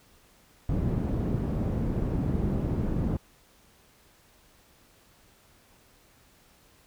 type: low-pass noise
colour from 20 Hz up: white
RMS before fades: -28 dBFS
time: 0.69-3.17 s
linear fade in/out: 2 ms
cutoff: 210 Hz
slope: 12 dB/octave
effects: pink hiss -60 dBFS RMS until 6.86 s